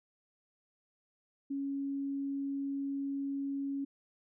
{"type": "tone", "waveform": "sine", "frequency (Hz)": 277.2, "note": "C#4", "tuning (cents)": 0, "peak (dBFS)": -33, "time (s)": [1.5, 3.85], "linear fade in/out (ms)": 10, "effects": []}